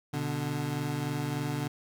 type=tone pair together; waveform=25% pulse; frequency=123.47 / 146.83 Hz; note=B2 / D3; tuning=0 / 0 cents; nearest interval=minor third; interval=300 cents; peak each=-31 / -28 dBFS; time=0.13-1.68 s; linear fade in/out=10 ms; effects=none